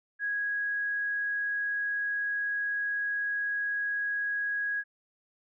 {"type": "tone", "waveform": "sine", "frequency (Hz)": 1656, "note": "G#6", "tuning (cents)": -5, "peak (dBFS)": -28, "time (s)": [0.19, 4.84], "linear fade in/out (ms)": 50, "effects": []}